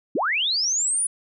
sine linear sweep, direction up, 196 to 9956 Hz, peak -20 dBFS, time 0.15-1.07 s, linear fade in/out 5 ms, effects none

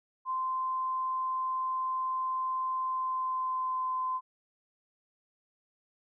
sine tone with pitch glide, 1038 to 1029.6 Hz, C6 to C6, -14 to -28 cents, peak -29 dBFS, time 0.25-4.21 s, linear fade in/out 50 ms, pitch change -14 cents, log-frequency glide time 2.82-3.93 s, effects none

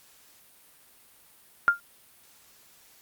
sine tone with exponential decay, 1400 Hz, F6, 4 cents sharp, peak -12 dBFS, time 1.68-1.8 s, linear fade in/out 0 ms, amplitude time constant 25 ms, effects white hiss -57 dBFS RMS until 3.01 s + Opus 48 kbps

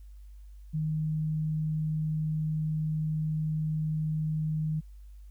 sine tone, 155.56 Hz, D#3, in tune, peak -27 dBFS, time 0.73-4.81 s, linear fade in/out 20 ms, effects added 50 Hz sine -45 dBFS peak until 5.3 s + white hiss -72 dBFS RMS until 5.3 s

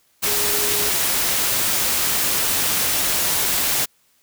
sine tone in noise, 415.3 Hz, G#4, in tune, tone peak -29 dBFS, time 0.26-0.9 s, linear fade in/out 20 ms, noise white, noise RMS -20 dBFS, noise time 0.22-3.86 s, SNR -12 dB, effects white hiss -61 dBFS RMS until 4.22 s

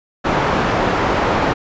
white low-pass noise, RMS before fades -17 dBFS, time 0.24-1.54 s, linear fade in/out 20 ms, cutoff 1100 Hz, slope 12 dB/octave, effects resampled to 16000 Hz

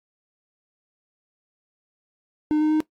triangle tone with pitch steps, 304 / 307.5 / 309.8 Hz, D#4 / D#4 / D#4, -40 / -20 / -7 cents, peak -15 dBFS, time 2.51-2.804 s, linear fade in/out 0 ms, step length 98 ms, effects noise-tail reverb RT60 0.1 s tail -18 dB re dry + AAC 64 kbps

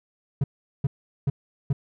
triangle tone bursts, 138.59 Hz, C#3, in tune, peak -17 dBFS, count 4, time 0.41-1.73 s, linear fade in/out 5 ms, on 30 ms, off 400 ms, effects none

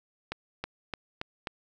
accelerating click train, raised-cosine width 0.3 ms, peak -17 dBFS, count 5, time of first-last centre 0.32-1.472 s, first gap 320 ms, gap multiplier 0.93, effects none

